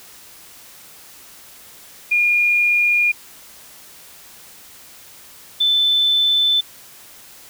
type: tone pair in turn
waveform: sine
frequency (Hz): 2425 / 3522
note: D#7 / A7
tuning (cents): -45 / +1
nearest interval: tritone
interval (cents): 646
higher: second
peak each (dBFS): -13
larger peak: neither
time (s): 2.11-3.12 / 5.6-6.61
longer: neither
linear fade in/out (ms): 10
effects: white hiss -43 dBFS RMS until 7.49 s